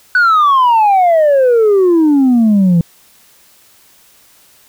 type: exponential sweep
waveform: sine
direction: down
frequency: 1504 to 164.7 Hz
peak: -4 dBFS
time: 0.15-2.81 s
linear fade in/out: 2 ms
effects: tanh soft clip ceiling -5 dBFS + white hiss -47 dBFS RMS until 4.68 s